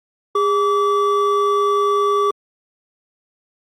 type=tone pair together; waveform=triangle; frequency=407.9 / 1153.7 Hz; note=G#4 / D6; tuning=-31 / -31 cents; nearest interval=octave + tritone; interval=1800 cents; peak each=-15 dBFS; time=0.35-2.31 s; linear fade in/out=5 ms; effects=Opus 48 kbps